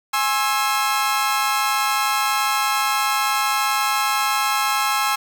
sawtooth chord, Ab augmented, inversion none, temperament equal with one note detuned, 830.6 / 1069.1 / 1318.5 Hz, Ab5 / C6 / E6, 0 / +37 / 0 cents, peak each -19 dBFS, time 0.13-5.16 s, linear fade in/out 10 ms, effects 7-bit

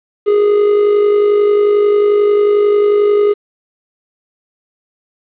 triangle tone with amplitude modulation, 413.3 Hz, G#4, 8 cents flat, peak -4 dBFS, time 0.26-3.34 s, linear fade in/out 20 ms, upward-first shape sine, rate 51.2 Hz, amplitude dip 45%, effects resampled to 8000 Hz + 7-bit

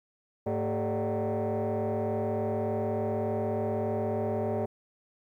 sine tone with frequency modulation, 104.2 Hz, G#2, 6 cents sharp, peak -25 dBFS, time 0.46-4.66 s, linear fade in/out 10 ms, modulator 165 Hz, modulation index 3.8, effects tanh soft clip ceiling -25 dBFS + 11-bit

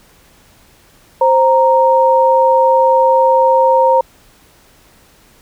sine tone pair together, 525.2 / 931 Hz, C5 / A#5, +6 / -2 cents, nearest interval minor seventh, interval 992 cents, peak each -10 dBFS, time 1.21-4.01 s, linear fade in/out 5 ms, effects pink hiss -48 dBFS RMS until 5.41 s

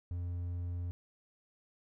triangle tone, 87.7 Hz, F2, 8 cents sharp, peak -33 dBFS, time 0.11-0.91 s, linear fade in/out 0 ms, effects none

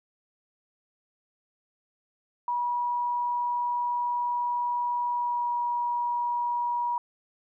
sine tone with pitch glide, 967 to 960.9 Hz, B5 to B5, -37 to -48 cents, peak -25 dBFS, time 2.48-6.98 s, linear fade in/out 2 ms, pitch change -11 cents, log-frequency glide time 5.11-5.5 s, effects none

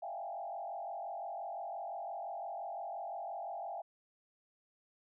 sine tone with frequency modulation, 740 Hz, F#5, in tune, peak -39 dBFS, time 0.02-3.82 s, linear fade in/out 10 ms, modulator 45.8 Hz, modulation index 2, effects none

